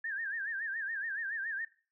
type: tone with vibrato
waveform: sine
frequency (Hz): 1700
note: G#6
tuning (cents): +40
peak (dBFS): -34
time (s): 0.04-1.65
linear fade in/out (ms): 5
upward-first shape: sine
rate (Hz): 7.1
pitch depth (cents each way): 150
effects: noise-tail reverb RT60 0.4 s tail -19 dB re dry